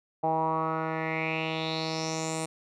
10% pulse tone with low-pass filter sweep, 160 Hz, D#3, 49 cents sharp, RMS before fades -30 dBFS, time 0.23-2.46 s, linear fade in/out 10 ms, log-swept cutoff 770 to 8800 Hz, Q 5.3, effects none

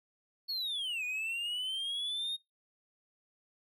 triangle linear two-way sweep, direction down then up, 4435 to 2446 to 3729 Hz, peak -32 dBFS, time 0.48-2.37 s, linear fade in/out 20 ms, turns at 1.04 s, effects noise-tail reverb RT60 0.2 s tail -25 dB re dry

